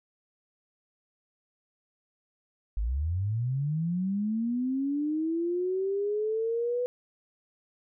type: linear sweep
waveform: sine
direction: up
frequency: 47.89 to 497.2 Hz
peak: -26 dBFS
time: 2.77-6.86 s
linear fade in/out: 0 ms
effects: none